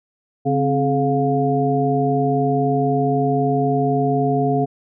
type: harmonic tone with a mistuned harmonic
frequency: 141.3 Hz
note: C#3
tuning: 34 cents sharp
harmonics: 1 / 2 / 3 / 5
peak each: -21 / -21 / -21 / -21 dBFS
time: 0.45-4.66 s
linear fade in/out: 20 ms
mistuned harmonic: 2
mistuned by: -110 cents
effects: none